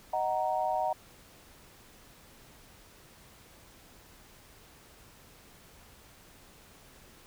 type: chord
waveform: sine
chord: D# minor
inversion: none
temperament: just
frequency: 622.3 / 746.7 / 933.4 Hz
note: D#5 / F#5 / A#5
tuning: 0 / +16 / +2 cents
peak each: -33 / -30 / -33 dBFS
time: 0.13-0.93 s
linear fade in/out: 5 ms
effects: pink hiss -56 dBFS RMS until 7.26 s